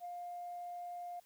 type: tone with ADSR envelope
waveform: sine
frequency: 705 Hz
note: F5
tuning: 16 cents sharp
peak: -39 dBFS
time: 0-1.2 s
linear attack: 51 ms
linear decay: 5 ms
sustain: -2 dB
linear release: 8 ms
effects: tanh soft clip ceiling -37 dBFS + white hiss -69 dBFS RMS until 1.25 s